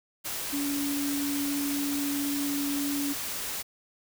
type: tone in noise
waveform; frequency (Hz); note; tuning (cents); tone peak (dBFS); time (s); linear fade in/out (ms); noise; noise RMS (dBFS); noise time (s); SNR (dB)
sine; 284; C#4; +42; -28; 0.52-3.14; 20; white; -34; 0.24-3.63; +3
effects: none